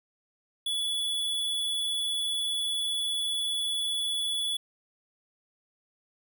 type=tone; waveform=square; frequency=3417 Hz; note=G#7; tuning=49 cents sharp; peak=-28 dBFS; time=0.66-4.57 s; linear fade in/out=5 ms; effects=none